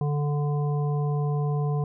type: harmonic tone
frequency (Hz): 146.3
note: D3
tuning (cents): -6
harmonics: 1 / 3 / 5 / 7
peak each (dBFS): -23 / -33 / -37 / -40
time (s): 0.01-1.84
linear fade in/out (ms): 2
effects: none